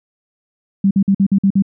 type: tone bursts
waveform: sine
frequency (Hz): 196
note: G3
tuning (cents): 0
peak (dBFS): -9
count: 7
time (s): 0.84-1.623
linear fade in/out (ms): 5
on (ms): 69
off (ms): 50
effects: none